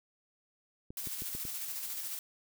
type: clicks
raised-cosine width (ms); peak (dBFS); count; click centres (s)
3; -31; 5; 0.905 / 1.072 / 1.221 / 1.35 / 1.452
type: noise with tremolo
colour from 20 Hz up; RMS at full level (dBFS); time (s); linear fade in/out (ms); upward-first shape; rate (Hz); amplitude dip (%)
blue; -38; 0.97-2.19; 2; square; 14; 30
effects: none